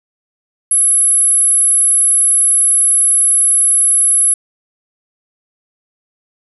sine tone, 10830 Hz, E9, 46 cents sharp, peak -7 dBFS, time 0.71-4.34 s, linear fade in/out 5 ms, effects tanh soft clip ceiling -4 dBFS

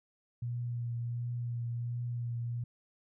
sine tone with vibrato, 119.5 Hz, A#2, 43 cents sharp, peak -33 dBFS, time 0.42-2.64 s, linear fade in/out 5 ms, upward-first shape triangle, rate 1.4 Hz, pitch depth 22 cents each way, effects none

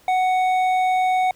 triangle tone with hard clipping, 742 Hz, F#5, 5 cents sharp, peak -18 dBFS, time 0.08-1.31 s, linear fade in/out 2 ms, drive 11 dB, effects pink hiss -54 dBFS RMS until 1.35 s

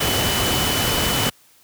sine tone in noise, 2994 Hz, F#7, 20 cents sharp, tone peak -25 dBFS, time 0-1.3 s, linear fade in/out 10 ms, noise pink, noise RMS -20 dBFS, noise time 0-1.3 s, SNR -8 dB, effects white hiss -54 dBFS RMS until 1.63 s + high-pass 60 Hz 12 dB/octave

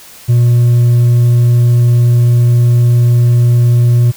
sine tone with hard clipping, 120.4 Hz, B2, 44 cents flat, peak -6 dBFS, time 0.28-4.12 s, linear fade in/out 20 ms, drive 2 dB, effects white hiss -36 dBFS RMS until 4.16 s

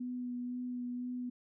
sine tone with vibrato, 246.9 Hz, B3, in tune, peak -36 dBFS, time 0-1.3 s, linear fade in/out 10 ms, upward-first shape sine, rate 2 Hz, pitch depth 14 cents each way, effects none

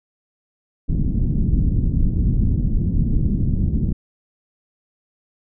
pink low-pass noise, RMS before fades -18 dBFS, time 0.88-3.93 s, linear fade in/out 10 ms, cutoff 240 Hz, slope 24 dB/octave, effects none

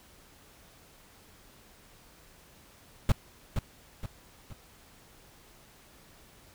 brown noise with echo, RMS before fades -21 dBFS, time 3.09-3.12 s, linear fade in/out 2 ms, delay 470 ms, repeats 3, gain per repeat -7 dB, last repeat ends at 4.53 s, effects pink hiss -57 dBFS RMS until 6.54 s

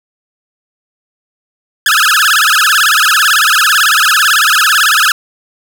sawtooth tone with vibrato, 1474 Hz, F#6, 7 cents flat, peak -3 dBFS, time 1.86-5.12 s, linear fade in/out 2 ms, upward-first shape sine, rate 18 Hz, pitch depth 290 cents each way, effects none

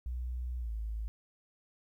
sine tone with pitch glide, 61.4 to 54.39 Hz, B1 to A1, -9 to -19 cents, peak -34 dBFS, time 0.06-1.08 s, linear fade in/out 0 ms, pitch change -210 cents, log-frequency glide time 0.59-0.72 s, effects 12-bit

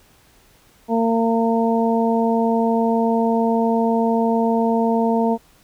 harmonic tone, 228.4 Hz, A#3, 35 cents flat, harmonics 1 / 2 / 3 / 4, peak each -18 / -21 / -23 / -24 dBFS, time 0.88-5.38 s, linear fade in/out 50 ms, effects pink hiss -54 dBFS RMS until 5.63 s

